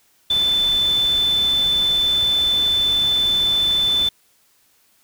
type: tone in noise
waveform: sine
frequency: 3520 Hz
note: A7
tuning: in tune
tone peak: -15 dBFS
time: 0.3-4.09 s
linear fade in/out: 5 ms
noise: pink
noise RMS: -33 dBFS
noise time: 0.3-4.09 s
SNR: +15 dB
effects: white hiss -59 dBFS RMS until 5.03 s